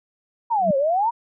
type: exponential two-way sweep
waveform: sine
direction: down then up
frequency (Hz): 968 to 529 to 968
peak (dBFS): -17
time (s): 0.5-1.11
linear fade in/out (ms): 20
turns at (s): 0.77
type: tone with exponential growth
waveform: sine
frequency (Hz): 190.1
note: F#3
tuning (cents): +47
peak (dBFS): -15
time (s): 0.58-0.71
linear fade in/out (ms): 5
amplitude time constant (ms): 27
effects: none